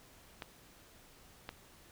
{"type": "clicks", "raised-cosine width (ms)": 0.3, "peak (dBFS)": -25, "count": 2, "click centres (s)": [0.422, 1.491], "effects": ["pink hiss -60 dBFS RMS until 1.91 s"]}